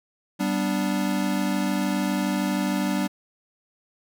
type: chord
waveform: square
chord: G major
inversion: none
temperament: equal with one note detuned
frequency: 194.19 / 246.9 / 293.7 Hz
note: G3 / B3 / D4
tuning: -16 / 0 / 0 cents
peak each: -26 / -30 / -28 dBFS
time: 0.39-3.08 s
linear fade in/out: 20 ms
effects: none